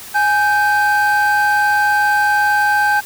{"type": "tone pair together", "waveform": "triangle", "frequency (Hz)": [830.6, 1558.9], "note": ["G#5", "G6"], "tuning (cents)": [0, -10], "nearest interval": "major seventh", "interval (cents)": 1090, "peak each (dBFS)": -12, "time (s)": [0.14, 3.01], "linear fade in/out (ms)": 20, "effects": ["tanh soft clip ceiling -4 dBFS", "white hiss -34 dBFS RMS until 3.05 s"]}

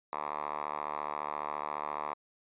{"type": "tone with band-pass filter", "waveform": "5% pulse", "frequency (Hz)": 74.5, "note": "D2", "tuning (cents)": 25, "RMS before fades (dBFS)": -37, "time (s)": [0.13, 2.14], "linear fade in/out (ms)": 0, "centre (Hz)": 1100, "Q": 3.9, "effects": ["resampled to 8000 Hz"]}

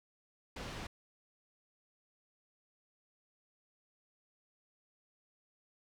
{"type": "low-pass noise", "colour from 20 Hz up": "pink", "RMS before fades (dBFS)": -44, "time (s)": [0.56, 0.87], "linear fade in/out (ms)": 5, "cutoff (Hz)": 4800, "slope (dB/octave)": 12, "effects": []}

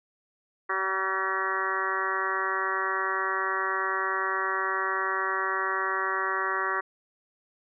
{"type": "harmonic tone with a mistuned harmonic", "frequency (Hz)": 190.6, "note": "G3", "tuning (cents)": -48, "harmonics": [2, 3, 4, 5, 6, 7, 8, 9, 10], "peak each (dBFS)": [-35, -42, -40, -36, -30, -34, -35, -35, -33], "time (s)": [0.69, 6.81], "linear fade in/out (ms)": 10, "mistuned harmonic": 7, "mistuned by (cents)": 38, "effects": []}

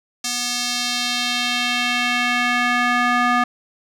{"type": "tone with band-pass filter sweep", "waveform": "square", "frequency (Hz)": 244.1, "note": "B3", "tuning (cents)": -20, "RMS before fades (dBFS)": -20, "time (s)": [0.24, 3.44], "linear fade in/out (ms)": 5, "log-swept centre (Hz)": [6100, 1300], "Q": 1.5, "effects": []}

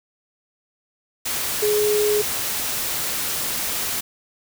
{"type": "tone in noise", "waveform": "sine", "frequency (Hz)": 419.6, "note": "G#4", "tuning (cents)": 18, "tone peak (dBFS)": -17, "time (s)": [1.62, 2.22], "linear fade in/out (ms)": 10, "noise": "white", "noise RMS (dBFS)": -25, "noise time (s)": [1.25, 4.01], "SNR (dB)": 5, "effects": []}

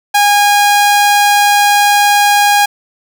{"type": "tone", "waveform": "sawtooth", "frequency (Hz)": 819, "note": "G#5", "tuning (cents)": -24, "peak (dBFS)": -3, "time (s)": [0.14, 2.66], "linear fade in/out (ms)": 10, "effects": []}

